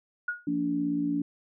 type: tone with exponential decay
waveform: sine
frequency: 1445 Hz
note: F#6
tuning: 41 cents flat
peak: -24 dBFS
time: 0.28-0.47 s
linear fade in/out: 5 ms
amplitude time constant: 40 ms
type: harmonic tone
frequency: 57.7 Hz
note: A#1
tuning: 17 cents flat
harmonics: 3 / 4 / 5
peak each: -35 / -36 / -26 dBFS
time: 0.47-1.22 s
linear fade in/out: 5 ms
effects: none